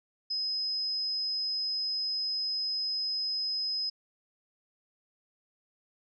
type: tone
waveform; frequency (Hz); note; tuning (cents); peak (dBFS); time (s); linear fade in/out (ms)
sine; 5070; D#8; +32; -29; 0.3-3.9; 10
effects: none